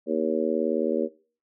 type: harmonic tone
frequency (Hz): 79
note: D#2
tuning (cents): +27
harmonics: 3 / 4 / 5 / 6 / 7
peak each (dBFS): -29 / -29 / -29 / -29 / -29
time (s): 0.06-1.09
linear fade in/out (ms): 50
effects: noise-tail reverb RT60 0.4 s tail -19 dB re dry